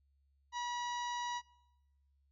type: harmonic tone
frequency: 967 Hz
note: B5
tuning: 37 cents flat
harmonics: 1 / 2 / 3 / 4 / 5 / 6 / 7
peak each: -37 / -46 / -51 / -48 / -58 / -51 / -59 dBFS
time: 0.52-1.42 s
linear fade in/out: 50 ms
effects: noise-tail reverb RT60 1.0 s tail -24 dB re dry + added 69 Hz sine -70 dBFS peak until 2.31 s